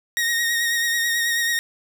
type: tone with vibrato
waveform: sawtooth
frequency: 1869 Hz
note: A#6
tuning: 4 cents sharp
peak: -16 dBFS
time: 0.17-1.59 s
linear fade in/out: 0 ms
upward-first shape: sine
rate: 9.2 Hz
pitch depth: 29 cents each way
effects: none